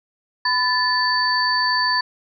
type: tone cluster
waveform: sine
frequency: 1000 / 1749 / 4554 Hz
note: B5 / A6 / C#8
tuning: +21 / -11 / +46 cents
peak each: -21 dBFS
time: 0.45-2.01 s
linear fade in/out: 5 ms
effects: none